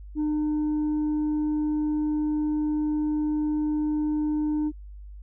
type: tone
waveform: sine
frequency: 302.7 Hz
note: D#4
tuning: 48 cents flat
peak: -20 dBFS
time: 0.15-4.72 s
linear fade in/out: 50 ms
effects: tanh soft clip ceiling -22 dBFS + added 50 Hz sine -39 dBFS peak until 5.22 s